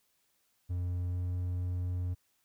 triangle tone with pitch glide, 89 to 89.62 Hz, F2 to F2, +33 to +45 cents, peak -29 dBFS, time 0.69-2.15 s, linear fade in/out 20 ms, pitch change +12 cents, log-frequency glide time 1.11-1.16 s, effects white hiss -74 dBFS RMS until 2.44 s

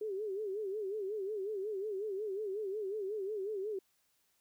sine tone with vibrato, 406.5 Hz, G#4, 37 cents flat, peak -35 dBFS, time 0.01-3.79 s, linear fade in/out 5 ms, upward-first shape sine, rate 5.5 Hz, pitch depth 130 cents each way, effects white hiss -75 dBFS RMS until 4.4 s

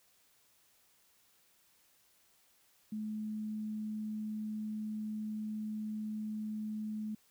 sine tone, 214.5 Hz, A3, 44 cents flat, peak -36 dBFS, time 2.92-7.15 s, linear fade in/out 5 ms, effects white hiss -69 dBFS RMS until 7.3 s

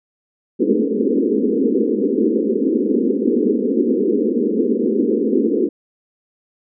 pink band-pass noise, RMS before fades -17 dBFS, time 0.59-5.69 s, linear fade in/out 10 ms, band 210 to 480 Hz, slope 96 dB/octave, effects none

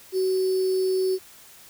sine tone with sample-and-hold, 376 Hz, F#4, 28 cents sharp, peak -20 dBFS, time 0.12-1.19 s, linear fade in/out 50 ms, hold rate 4900 Hz, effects white hiss -49 dBFS RMS until 1.69 s

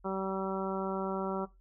harmonic tone, 191.8 Hz, G3, 37 cents flat, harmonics 1 / 2 / 3 / 4 / 5 / 6 / 7, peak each -37 / -36 / -39 / -41 / -40 / -43 / -42 dBFS, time 0.04-1.46 s, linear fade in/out 20 ms, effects noise-tail reverb RT60 0.2 s tail -17 dB re dry + added 44 Hz sine -58 dBFS peak until 1.6 s

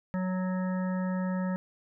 harmonic tone, 185 Hz, F#3, in tune, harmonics 1 / 3 / 5 / 7 / 9 / 10, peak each -28 / -38 / -42 / -45 / -47 / -48 dBFS, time 0.14-1.56 s, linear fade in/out 0 ms, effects none

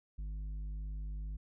sine tone with tanh clipping, 51.1 Hz, G#1, 27 cents flat, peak -39 dBFS, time 0.18-1.37 s, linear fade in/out 10 ms, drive 7 dB, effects none

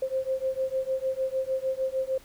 sine beating tone pair, 523.3 / 529.9 Hz, C5 / C5, 0 / +22 cents, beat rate 6.6 Hz, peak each -29 dBFS, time 0.02-2.18 s, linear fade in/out 5 ms, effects pink hiss -54 dBFS RMS until 2.24 s

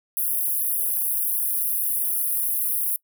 pink high-pass noise, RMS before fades -24 dBFS, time 0.17-2.96 s, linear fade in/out 0 ms, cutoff 10000 Hz, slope 96 dB/octave, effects noise-tail reverb RT60 0.1 s tail -24 dB re dry

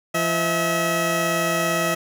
15% pulse tone pair together, 170.41 / 644 Hz, F3 / E5, -42 / -41 cents, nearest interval octave + major seventh, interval 2301 cents, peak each -18 / -15 dBFS, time 0.14-1.95 s, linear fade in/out 10 ms, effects none

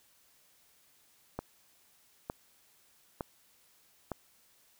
click train, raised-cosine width 1 ms, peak -21 dBFS, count 4, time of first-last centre 1.39-4.117 s, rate 1.1 Hz, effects white hiss -66 dBFS RMS until 4.79 s

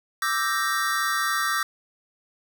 square chord, E half-diminished seventh, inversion third, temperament equal, 1174.7 / 1318.5 / 1568 / 1864.7 Hz, D6 / E6 / G6 / Bb6, 0 / 0 / 0 / 0 cents, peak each -29 dBFS, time 0.22-1.63 s, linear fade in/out 2 ms, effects none

